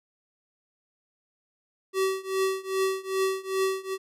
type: tone with tremolo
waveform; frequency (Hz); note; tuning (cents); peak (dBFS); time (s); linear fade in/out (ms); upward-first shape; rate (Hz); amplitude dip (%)
square; 382.4; G4; -43; -22; 1.93-3.98; 50; triangle; 2.5; 95
effects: resampled to 32000 Hz